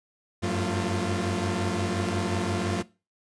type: tone cluster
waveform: sawtooth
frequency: 92.7 / 98.4 / 179.7 / 224.3 / 347.1 Hz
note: F#2 / G2 / F3 / A3 / F4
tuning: +4 / +7 / +50 / +34 / -11 cents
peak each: -28 dBFS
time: 0.42-2.83 s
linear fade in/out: 20 ms
effects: noise-tail reverb RT60 0.3 s tail -20 dB re dry + resampled to 22050 Hz